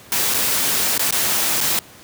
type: noise with dropouts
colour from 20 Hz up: white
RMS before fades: -19 dBFS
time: 0.12-1.79 s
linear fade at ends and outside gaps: 0 ms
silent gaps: 0.339-0.344 / 0.978-0.994 / 1.108-1.125 / 1.605-1.612 s
effects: pink hiss -43 dBFS RMS until 2.03 s + high-pass 100 Hz 12 dB/octave